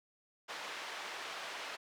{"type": "band-pass noise", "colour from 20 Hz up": "pink", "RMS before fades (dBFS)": -44, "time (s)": [0.48, 1.77], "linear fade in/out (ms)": 20, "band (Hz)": [780, 4100], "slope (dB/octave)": 12, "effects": []}